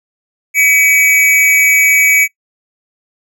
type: tone with amplitude modulation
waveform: square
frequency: 2271 Hz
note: C#7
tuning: 41 cents sharp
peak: -5 dBFS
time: 0.54-2.28 s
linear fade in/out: 50 ms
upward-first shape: sine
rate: 262 Hz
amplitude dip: 60%
effects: noise-tail reverb RT60 0.1 s tail -19 dB re dry